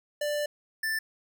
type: tone pair in turn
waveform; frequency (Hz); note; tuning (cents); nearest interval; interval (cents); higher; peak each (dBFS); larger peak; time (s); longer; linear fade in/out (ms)
square; 590 / 1768; D5 / A6; +8 / +8; octave + perfect fifth; 1900; second; -28; neither; 0.21-0.46 / 0.83-0.99; first; 5
effects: none